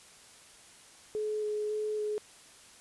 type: tone with vibrato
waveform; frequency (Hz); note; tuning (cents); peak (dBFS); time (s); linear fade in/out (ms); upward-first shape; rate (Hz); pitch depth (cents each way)
sine; 424.3; G#4; +37; -30; 1.15-2.18; 0; square; 1.8; 9
effects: white hiss -55 dBFS RMS until 2.8 s + resampled to 24000 Hz